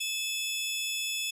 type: tone pair together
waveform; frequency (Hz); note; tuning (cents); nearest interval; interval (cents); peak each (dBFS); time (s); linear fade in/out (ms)
sawtooth; 2600 / 3435; E7 / A7; -24 / -42; perfect fourth; 482; -30 / -30; 0-1.31; 10
effects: resampled to 32000 Hz